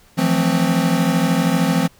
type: chord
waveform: square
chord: F major seventh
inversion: third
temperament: equal with one note detuned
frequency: 164.81 / 177.87 / 220 / 261.6 Hz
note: E3 / F3 / A3 / C4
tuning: 0 / +32 / 0 / 0 cents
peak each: -21 / -20 / -24 / -21 dBFS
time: 0.17-1.88 s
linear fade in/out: 20 ms
effects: pink hiss -52 dBFS RMS until 1.99 s

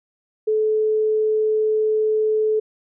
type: tone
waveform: sine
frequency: 432.5 Hz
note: A4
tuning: 30 cents flat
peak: -16 dBFS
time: 0.47-2.6 s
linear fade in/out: 10 ms
effects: none

